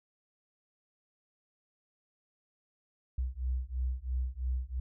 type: beating tone pair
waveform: sine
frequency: 61.9 / 64.9 Hz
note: B1 / C2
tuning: +5 / -13 cents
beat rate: 3 Hz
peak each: -34 / -34 dBFS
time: 3.18-4.8 s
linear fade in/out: 5 ms
effects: none